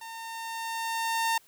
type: tone with level ramp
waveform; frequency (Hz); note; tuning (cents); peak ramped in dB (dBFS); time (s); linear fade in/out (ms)
sawtooth; 910; A#5; -42; -36 to -20; 0.01-1.38; 5
effects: white hiss -60 dBFS RMS until 1.47 s